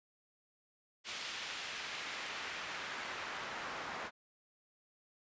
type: noise with band-pass filter sweep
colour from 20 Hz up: pink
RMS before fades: -43 dBFS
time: 1.04-4.11 s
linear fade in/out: 50 ms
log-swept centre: 3200 to 1200 Hz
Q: 0.93
effects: resampled to 16000 Hz